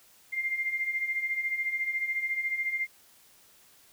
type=beating tone pair; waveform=sine; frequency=2093 / 2107 Hz; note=C7 / C7; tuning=0 / +12 cents; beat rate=14 Hz; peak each=-35 / -29 dBFS; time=0.32-2.87 s; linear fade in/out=20 ms; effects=white hiss -59 dBFS RMS until 3.92 s